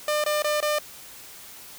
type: tone bursts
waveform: sawtooth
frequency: 600 Hz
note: D5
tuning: 37 cents sharp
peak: -18 dBFS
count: 4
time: 0.08-0.786 s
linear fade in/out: 2 ms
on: 160 ms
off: 22 ms
effects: white hiss -44 dBFS RMS until 1.78 s